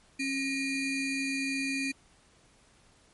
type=ring-modulated tone; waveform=square; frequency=1078 Hz; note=C#6; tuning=49 cents flat; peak=-27 dBFS; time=0.19-1.92 s; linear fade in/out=10 ms; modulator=1350 Hz; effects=pink hiss -62 dBFS RMS until 3.13 s + MP3 48 kbps